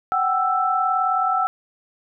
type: tone cluster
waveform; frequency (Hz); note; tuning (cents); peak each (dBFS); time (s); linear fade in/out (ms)
sine; 748 / 787 / 1325; F#5 / G5 / E6; +19 / +7 / +9; -22 / -26 / -20; 0.12-1.47; 0
effects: none